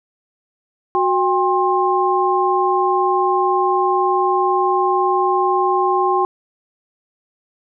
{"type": "tone cluster", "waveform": "sine", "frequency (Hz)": [368.4, 799, 1061], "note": ["F#4", "G5", "C6"], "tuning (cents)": [-7, 33, 24], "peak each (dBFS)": -18, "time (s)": [0.95, 6.25], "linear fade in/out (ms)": 0, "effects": []}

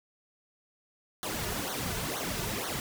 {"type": "noise with flanger", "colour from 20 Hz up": "pink", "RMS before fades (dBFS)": -34, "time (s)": [1.23, 2.8], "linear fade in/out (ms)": 0, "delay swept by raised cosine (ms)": [0.39, 3.79], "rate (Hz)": 2.1, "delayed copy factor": -1, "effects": []}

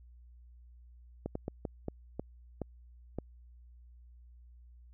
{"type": "slowing click train", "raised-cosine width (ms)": 2, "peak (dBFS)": -22, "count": 8, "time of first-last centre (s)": [1.26, 3.186], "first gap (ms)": 94, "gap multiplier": 1.35, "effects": ["added 60 Hz sine -53 dBFS peak until 4.93 s"]}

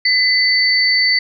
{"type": "tone pair together", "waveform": "sine", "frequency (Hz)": [2018, 4530], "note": ["B6", "C#8"], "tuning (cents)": [37, 37], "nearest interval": "octave + major second", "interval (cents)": 1400, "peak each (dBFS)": -14, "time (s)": [0.05, 1.19], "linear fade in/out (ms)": 5, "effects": []}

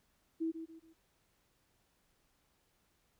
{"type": "tone with echo", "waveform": "sine", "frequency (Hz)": 325.2, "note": "E4", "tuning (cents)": -23, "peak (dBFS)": -32, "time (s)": [0.4, 0.52], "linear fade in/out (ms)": 20, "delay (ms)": 140, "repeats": 3, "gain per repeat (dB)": -9, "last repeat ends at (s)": 0.94, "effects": ["pink hiss -75 dBFS RMS until 3.19 s"]}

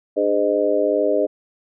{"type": "harmonic tone with a mistuned harmonic", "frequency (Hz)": 102.6, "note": "G#2", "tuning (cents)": -21, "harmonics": [3, 4, 5, 6], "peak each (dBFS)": [-24, -21, -21, -20], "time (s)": [0.16, 1.27], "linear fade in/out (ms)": 20, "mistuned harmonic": 3, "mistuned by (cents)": -51, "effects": []}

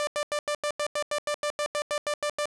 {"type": "tone bursts", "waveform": "sawtooth", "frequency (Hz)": 591, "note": "D5", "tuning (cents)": 11, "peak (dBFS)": -22, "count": 16, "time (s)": [0, 2.456], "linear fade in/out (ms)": 0, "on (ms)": 71, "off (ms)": 88, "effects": ["resampled to 24000 Hz", "8-bit"]}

